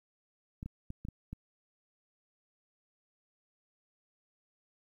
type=clicks; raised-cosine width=5 ms; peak=-28 dBFS; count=6; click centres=0.629 / 0.66 / 0.904 / 1.051 / 1.086 / 1.33 s; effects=11-bit